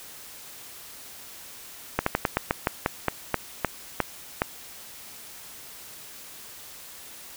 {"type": "slowing click train", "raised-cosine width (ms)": 0.5, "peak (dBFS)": -6, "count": 13, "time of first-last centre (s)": [1.99, 4.419], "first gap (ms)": 74, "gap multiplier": 1.17, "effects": ["white hiss -44 dBFS RMS until 7.36 s"]}